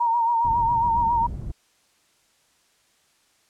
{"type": "tone with vibrato", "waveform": "sine", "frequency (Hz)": 932.3, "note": "A#5", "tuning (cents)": 0, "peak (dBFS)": -18, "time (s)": [0, 1.27], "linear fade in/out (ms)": 10, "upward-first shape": "sine", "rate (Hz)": 7.3, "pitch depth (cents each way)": 49}
{"type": "low-pass noise", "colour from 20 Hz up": "white", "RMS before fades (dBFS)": -32, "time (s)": [0.44, 1.52], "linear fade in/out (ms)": 10, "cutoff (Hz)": 110, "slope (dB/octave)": 12}
{"effects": ["white hiss -63 dBFS RMS until 3.49 s", "low-pass 9000 Hz 12 dB/octave"]}